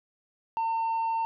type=tone with tanh clipping; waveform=triangle; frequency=906 Hz; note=A#5; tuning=50 cents flat; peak=-26 dBFS; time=0.57-1.25 s; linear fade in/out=0 ms; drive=7 dB; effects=none